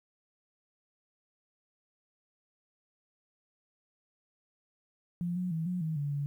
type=tone with pitch steps; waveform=sine; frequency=174.3 / 181.1 / 161.9 / 180.1 / 158.7 / 144 / 143.1 Hz; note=F3 / F#3 / E3 / F#3 / D#3 / D3 / D3; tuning=-3 / -37 / -31 / -46 / +35 / -34 / -45 cents; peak=-30 dBFS; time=5.21-6.26 s; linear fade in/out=0 ms; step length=150 ms; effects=11-bit